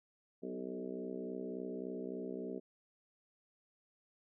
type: harmonic tone with a mistuned harmonic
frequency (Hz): 63.5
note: B1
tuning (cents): +49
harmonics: 3 / 4 / 5 / 6 / 7 / 8 / 9 / 10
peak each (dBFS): -48 / -45 / -49 / -45 / -46 / -56 / -57 / -53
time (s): 0.42-2.6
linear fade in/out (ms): 20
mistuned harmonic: 6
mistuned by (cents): +19
effects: none